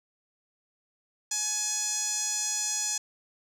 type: tone with band-pass filter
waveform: sawtooth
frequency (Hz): 844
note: G#5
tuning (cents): +28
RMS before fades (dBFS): -30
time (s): 1.31-2.98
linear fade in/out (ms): 5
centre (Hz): 6600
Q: 5
effects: none